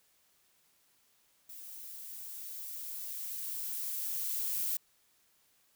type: noise with level ramp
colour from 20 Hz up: violet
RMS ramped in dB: -48 to -33 dBFS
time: 1.49-4.77 s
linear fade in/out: 5 ms
effects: white hiss -70 dBFS RMS until 5.75 s